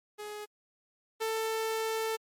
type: tone pair in turn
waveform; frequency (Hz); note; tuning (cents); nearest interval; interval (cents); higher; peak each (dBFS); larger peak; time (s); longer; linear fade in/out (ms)
sawtooth; 419.3 / 444.2; G#4 / A4; +17 / +16; minor second; 99; second; -35 / -26; second; 0.18-0.46 / 1.2-2.17; second; 20
effects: MP3 64 kbps